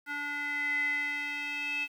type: tone with band-pass filter sweep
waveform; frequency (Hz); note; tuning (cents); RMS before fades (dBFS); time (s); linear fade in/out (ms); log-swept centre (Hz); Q
square; 289.7; D4; -24; -33; 0.06-1.88; 50; 1700 to 2600; 9.9
effects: 10-bit